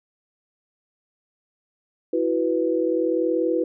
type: chord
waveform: sine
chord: E suspended second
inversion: none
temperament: equal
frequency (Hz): 329.6 / 370 / 493.9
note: E4 / F#4 / B4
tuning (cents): 0 / 0 / 0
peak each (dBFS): -23 / -25 / -23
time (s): 2.13-3.64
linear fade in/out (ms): 5
effects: none